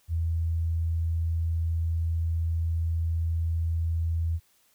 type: tone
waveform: sine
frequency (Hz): 82.5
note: E2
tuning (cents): +2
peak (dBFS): -24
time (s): 0.08-4.4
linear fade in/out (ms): 50
effects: white hiss -65 dBFS RMS until 4.74 s